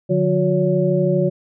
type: tone cluster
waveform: sine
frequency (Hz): 148.4 / 181 / 363.2 / 564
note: D3 / F#3 / F#4 / C#5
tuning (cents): +18 / -38 / -32 / +30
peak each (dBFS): -20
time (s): 0.09-1.3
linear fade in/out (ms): 20
effects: none